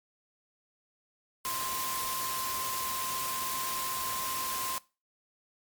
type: tone in noise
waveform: sine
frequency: 1046.5 Hz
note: C6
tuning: in tune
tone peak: -35 dBFS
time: 1.45-4.78 s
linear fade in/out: 0 ms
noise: white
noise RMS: -35 dBFS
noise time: 1.45-4.78 s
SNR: -3 dB
effects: noise-tail reverb RT60 0.3 s tail -21 dB re dry + MP3 96 kbps